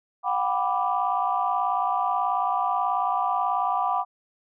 sine chord, G major seventh, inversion third, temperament equal with one note detuned, 725.6 / 784 / 987.8 / 1174.7 Hz, F#5 / G5 / B5 / D6, -34 / 0 / 0 / 0 cents, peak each -27 dBFS, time 0.23-4.05 s, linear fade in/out 50 ms, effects tanh soft clip ceiling -11 dBFS

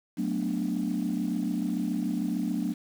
sine chord, B minor seventh, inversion second, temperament equal, 185 / 220 / 246.9 / 293.7 Hz, F#3 / A3 / B3 / D4, 0 / 0 / 0 / 0 cents, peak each -31 dBFS, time 0.17-2.74 s, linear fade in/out 20 ms, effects tanh soft clip ceiling -20 dBFS + 8-bit

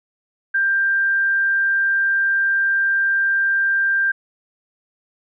sine tone, 1585 Hz, G6, 19 cents sharp, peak -15 dBFS, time 0.54-4.12 s, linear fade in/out 10 ms, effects none

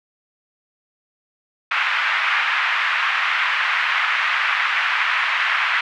white band-pass noise, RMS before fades -20 dBFS, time 1.71-5.81 s, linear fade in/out 5 ms, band 1100 to 2400 Hz, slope 24 dB/octave, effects none

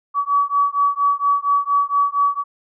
sine beating tone pair, 1137 / 1141.3 Hz, C#6 / D6, +44 / -50 cents, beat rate 4.3 Hz, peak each -18 dBFS, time 0.14-2.44 s, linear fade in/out 50 ms, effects none

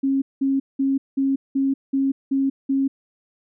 sine tone bursts, 271.5 Hz, C#4, 36 cents flat, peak -17 dBFS, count 8, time 0.03-2.88 s, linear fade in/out 10 ms, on 190 ms, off 190 ms, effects none

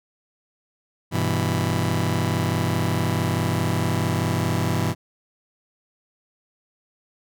sawtooth chord, E minor, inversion first, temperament just, 98.89 / 123.61 / 164.81 Hz, G2 / B2 / E3, +16 / +2 / 0 cents, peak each -21 dBFS, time 1.11-4.95 s, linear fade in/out 50 ms, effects none

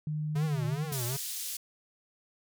sine tone, 152.3 Hz, D#3, 37 cents flat, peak -30 dBFS, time 0.07-0.92 s, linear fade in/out 2 ms
square tone with vibrato, 137.5 Hz, C#3, 14 cents flat, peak -33 dBFS, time 0.35-1.17 s, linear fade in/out 10 ms, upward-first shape triangle, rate 2.5 Hz, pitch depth 290 cents each way
white band-pass noise, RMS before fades -37 dBFS, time 0.92-1.57 s, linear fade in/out 5 ms, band 3800 to 16000 Hz, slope 12 dB/octave
effects none

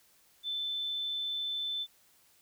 sine tone, 3526 Hz, A7, 3 cents sharp, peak -32 dBFS, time 0.43-1.87 s, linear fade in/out 50 ms, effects white hiss -65 dBFS RMS until 2.41 s

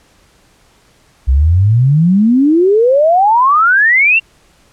sine exponential sweep, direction up, 61.7 to 2794 Hz, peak -6 dBFS, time 1.27-4.2 s, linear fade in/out 20 ms, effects pink hiss -50 dBFS RMS until 4.72 s + low-pass 10000 Hz 12 dB/octave

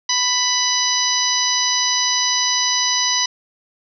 harmonic tone, 992 Hz, B5, 7 cents sharp, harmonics 1 / 2 / 3 / 4 / 5 / 6, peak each -25 / -26 / -25 / -23 / -21 / -21 dBFS, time 0.09-3.26 s, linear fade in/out 5 ms, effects none

